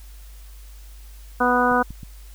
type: harmonic tone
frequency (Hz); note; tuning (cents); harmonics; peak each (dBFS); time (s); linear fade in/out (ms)
246.9; B3; 0; 1 / 2 / 3 / 4 / 5 / 6; -23 / -23 / -23 / -23 / -23 / -23; 1.4-1.83; 10
type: clicks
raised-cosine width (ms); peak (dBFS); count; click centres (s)
5; -24; 3; 1.716 / 1.906 / 2.032
effects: added 50 Hz sine -39 dBFS peak until 2.34 s + white hiss -52 dBFS RMS until 2.34 s